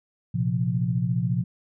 sine chord, Bb suspended second, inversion none, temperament equal, 116.54 / 130.81 / 174.61 Hz, Bb2 / C3 / F3, 0 / 0 / 0 cents, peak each -26 dBFS, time 0.34-1.44 s, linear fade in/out 10 ms, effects none

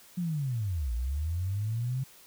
sine linear two-way sweep, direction down then up, 182.8 to 56 to 134.3 Hz, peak -28 dBFS, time 0.17-2.04 s, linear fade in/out 10 ms, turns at 0.93 s, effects white hiss -55 dBFS RMS until 2.26 s

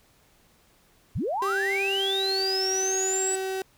sine linear sweep, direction up, 51.5 to 7980 Hz, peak -25 dBFS, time 1.15-3.36 s, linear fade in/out 10 ms
35% pulse tone with pitch glide, 392 to 380.8 Hz, G4 to F#4, 0 to +50 cents, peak -26 dBFS, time 1.42-3.62 s, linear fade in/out 2 ms, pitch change -50 cents, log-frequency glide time 1.87-2.67 s
effects pink hiss -61 dBFS RMS until 3.77 s

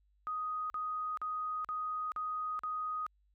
sine tone bursts, 1248 Hz, D#6, 5 cents sharp, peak -34 dBFS, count 6, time 0.27-3.065 s, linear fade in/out 0 ms, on 430 ms, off 43 ms, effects added 50 Hz sine -68 dBFS peak until 3.34 s

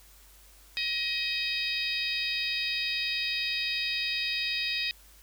harmonic tone with a mistuned harmonic, 631 Hz, D#5, 24 cents sharp, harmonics 3 / 4 / 5 / 6 / 7 / 8, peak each -38 / -32 / -40 / -33 / -41 / -35 dBFS, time 0.77-4.91 s, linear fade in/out 0 ms, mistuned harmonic 8, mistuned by -53 cents, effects added 50 Hz sine -56 dBFS peak until 5.22 s + white hiss -57 dBFS RMS until 5.22 s

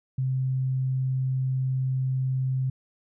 sine tone, 130.81 Hz, C3, in tune, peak -23 dBFS, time 0.18-2.7 s, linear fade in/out 5 ms, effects none

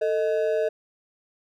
triangle ring-modulated tone, 534 Hz, C5, 35 cents sharp, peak -16 dBFS, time 0.01-0.69 s, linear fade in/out 10 ms, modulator 89.4 Hz, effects none

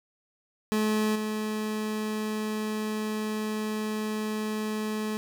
30% pulse tone with level steps, 214.9 Hz, A3, 41 cents flat, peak -21 / -26 dBFS, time 0.72-5.17 s, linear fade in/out 0 ms, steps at 1.15 s, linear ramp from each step 10 ms, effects none

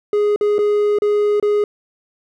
triangle tone with dropouts, 415.3 Hz, G#4, in tune, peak -11 dBFS, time 0.13-1.64 s, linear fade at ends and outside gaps 2 ms, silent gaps 0.361-0.41 / 0.583-0.589 / 0.987-1.02 / 1.399-1.426 s, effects none

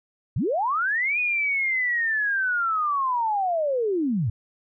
sine linear two-way sweep, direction up then down, 82.41 to 2489 to 93.4 Hz, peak -21 dBFS, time 0.36-4.3 s, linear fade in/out 5 ms, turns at 1.19 s, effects none

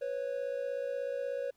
triangle tone pair together, 493.9 / 550.4 Hz, B4 / C#5, 0 / -12 cents, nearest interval major second, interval 188 cents, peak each -35 / -33 dBFS, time 0.01-1.51 s, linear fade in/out 10 ms, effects pink hiss -73 dBFS RMS until 1.56 s

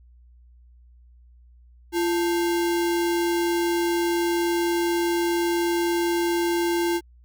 sine tone with sample-and-hold, 342.9 Hz, F4, 32 cents flat, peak -20 dBFS, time 1.92-7.01 s, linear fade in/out 50 ms, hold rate 1225 Hz, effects added 60 Hz sine -49 dBFS peak until 7.24 s

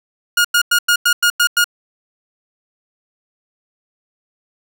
sawtooth tone bursts, 1430 Hz, F6, 41 cents sharp, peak -7 dBFS, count 8, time 0.37-1.643 s, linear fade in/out 5 ms, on 76 ms, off 95 ms, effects none

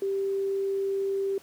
sine tone, 391.9 Hz, G4, in tune, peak -25 dBFS, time 0.02-1.38 s, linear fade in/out 2 ms, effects pink hiss -54 dBFS RMS until 1.42 s + high-pass 150 Hz 12 dB/octave

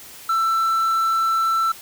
triangle tone, 1334 Hz, E6, 20 cents sharp, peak -15 dBFS, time 0.29-1.72 s, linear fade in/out 5 ms, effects white hiss -41 dBFS RMS until 1.81 s

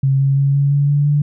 sine tone with pitch steps, 135.5 / 137.23 / 138.99 / 140.77 / 142.57 / 144.39 / 146.24 Hz, C#3 / C#3 / C#3 / C#3 / C#3 / D3 / D3, -39 / -17 / +5 / +27 / +49 / -29 / -7 cents, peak -11 dBFS, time 0.03-1.22 s, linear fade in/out 5 ms, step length 170 ms, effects none

